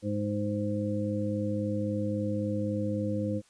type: harmonic tone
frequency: 103.7 Hz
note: G#2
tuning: 2 cents flat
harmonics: 1 / 2 / 3 / 5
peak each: -33 / -32 / -34 / -34 dBFS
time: 0.02-3.42 s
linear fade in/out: 50 ms
effects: white hiss -63 dBFS RMS until 3.49 s + resampled to 22050 Hz